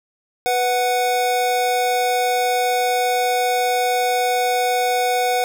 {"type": "tone pair together", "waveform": "square", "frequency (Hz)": [493.9, 739.2], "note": ["B4", "F#5"], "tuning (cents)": [0, -2], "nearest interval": "perfect fifth", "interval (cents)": 698, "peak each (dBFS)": [-22, -19], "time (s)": [0.46, 5.44], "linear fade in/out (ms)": 0, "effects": []}